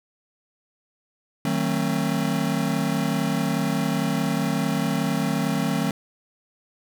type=chord; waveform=square; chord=D# diminished seventh; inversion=none; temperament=just; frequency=155.56 / 186.68 / 224 / 268.8 Hz; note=D#3 / F#3 / A3 / C4; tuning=0 / +16 / +31 / +47 cents; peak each=-28 dBFS; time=1.45-5.91 s; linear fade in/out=2 ms; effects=none